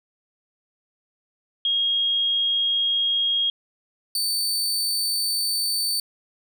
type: tone pair in turn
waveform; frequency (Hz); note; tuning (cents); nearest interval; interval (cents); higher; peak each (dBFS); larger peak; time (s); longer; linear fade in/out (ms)
sine / sawtooth; 3265 / 4548; G#7 / C#8; -30 / +44; tritone; 574; second; -19 / -19; neither; 1.65-3.5 / 4.15-6; neither; 2
effects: none